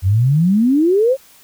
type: exponential sweep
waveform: sine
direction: up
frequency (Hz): 87.9 to 554.4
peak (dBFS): -10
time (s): 0.02-1.17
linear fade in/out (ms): 50
effects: white hiss -47 dBFS RMS until 1.43 s